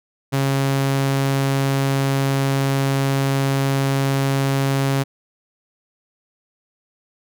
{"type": "tone", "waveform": "sawtooth", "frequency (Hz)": 136.7, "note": "C#3", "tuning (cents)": -24, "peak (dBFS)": -13, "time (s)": [0.32, 5.04], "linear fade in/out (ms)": 20, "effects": []}